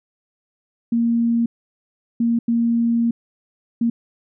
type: tone bursts at uneven times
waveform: sine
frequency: 233.1 Hz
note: A#3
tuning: in tune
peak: -15 dBFS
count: 4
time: 0.92-1.46 / 2.2-2.39 / 2.48-3.11 / 3.81-3.9 s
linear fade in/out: 5 ms
effects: none